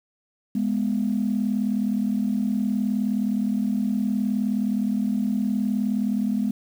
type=tone pair together; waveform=sine; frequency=207.7 / 247 Hz; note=G#3 / B3; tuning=0 / 0 cents; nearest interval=minor third; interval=300 cents; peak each=-22 / -24 dBFS; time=0.55-6.51 s; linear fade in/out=5 ms; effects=tanh soft clip ceiling -14 dBFS + 8-bit